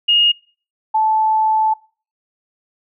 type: tone pair in turn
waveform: sine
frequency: 2855 / 872.7 Hz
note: F7 / A5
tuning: +37 / -14 cents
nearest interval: octave + major sixth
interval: 2051 cents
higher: first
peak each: -10 / -12 dBFS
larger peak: first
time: 0.08-0.32 / 0.94-1.74 s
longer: second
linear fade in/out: 10 ms
effects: noise-tail reverb RT60 0.4 s tail -23 dB re dry